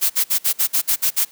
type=noise bursts; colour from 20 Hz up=blue; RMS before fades=-17 dBFS; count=9; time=0.01-1.251 s; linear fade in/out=20 ms; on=89 ms; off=55 ms; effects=white hiss -48 dBFS RMS until 1.31 s + high-pass 100 Hz 12 dB/octave